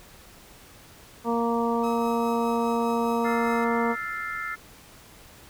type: harmonic tone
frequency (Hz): 233.1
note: A#3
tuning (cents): 0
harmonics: 1 / 2 / 3 / 4 / 5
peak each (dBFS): -26 / -27 / -32 / -29 / -33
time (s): 1.24-3.96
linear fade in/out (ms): 50
type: tone with tremolo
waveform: sawtooth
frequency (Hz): 1279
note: D#6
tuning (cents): +47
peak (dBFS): -34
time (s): 1.83-3.65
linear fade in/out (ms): 10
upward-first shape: triangle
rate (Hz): 4.9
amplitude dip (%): 40
type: chord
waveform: sine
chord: F major seventh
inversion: third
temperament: equal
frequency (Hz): 1318.5 / 1396.9 / 1760 / 2093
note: E6 / F6 / A6 / C7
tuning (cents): 0 / 0 / 0 / 0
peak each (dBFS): -35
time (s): 3.24-4.56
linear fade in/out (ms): 20
effects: pink hiss -50 dBFS RMS until 5.49 s